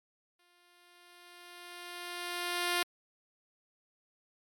5% pulse tone with exponential growth, 351.6 Hz, F4, 12 cents sharp, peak -16 dBFS, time 0.39-2.83 s, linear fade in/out 5 ms, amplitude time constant 530 ms, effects MP3 64 kbps

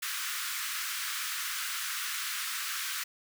pink high-pass noise, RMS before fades -35 dBFS, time 0.02-3.04 s, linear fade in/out 10 ms, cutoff 1200 Hz, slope 48 dB/octave, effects none

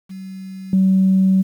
sine tone with level steps, 190 Hz, F#3, 46 cents sharp, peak -29 / -10 dBFS, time 0.09-1.43 s, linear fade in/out 20 ms, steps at 0.73 s, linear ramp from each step 2 ms, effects tanh soft clip ceiling -6 dBFS + 8-bit

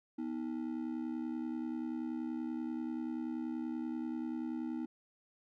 triangle ring-modulated tone, 280.6 Hz, C#4, 21 cents sharp, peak -31 dBFS, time 0.18-4.86 s, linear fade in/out 10 ms, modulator 35.2 Hz, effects none

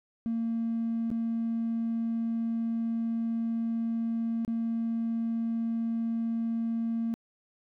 triangle tone with dropouts, 228.9 Hz, A#3, 31 cents flat, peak -24 dBFS, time 0.26-7.14 s, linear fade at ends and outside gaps 0 ms, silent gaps 1.103-1.114 / 4.449-4.478 s, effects tanh soft clip ceiling -24 dBFS

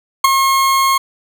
40% pulse tone with ADSR envelope, 1080 Hz, C#6, 45 cents flat, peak -3 dBFS, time 0.24-0.98 s, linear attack 6 ms, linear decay 15 ms, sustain -7 dB, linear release 7 ms, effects 7-bit

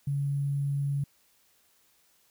sine tone with sample-and-hold, 141 Hz, C#3, 30 cents sharp, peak -26 dBFS, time 0.07-1.04 s, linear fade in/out 5 ms, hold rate 11025 Hz, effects white hiss -66 dBFS RMS until 2.3 s

